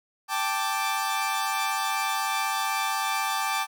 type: chord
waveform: sawtooth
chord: G suspended second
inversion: none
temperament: equal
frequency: 784 / 880 / 1174.7 Hz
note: G5 / A5 / D6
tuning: 0 / 0 / 0 cents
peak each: -27 / -26 / -25 dBFS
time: 0.28-3.67 s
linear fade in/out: 50 ms
effects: none